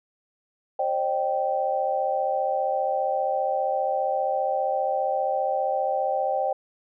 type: tone cluster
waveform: sine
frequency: 533 / 608 / 780 Hz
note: C5 / D#5 / G5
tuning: +32 / -40 / -9 cents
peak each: -27 / -28 / -25 dBFS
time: 0.79-6.53 s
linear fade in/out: 5 ms
effects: none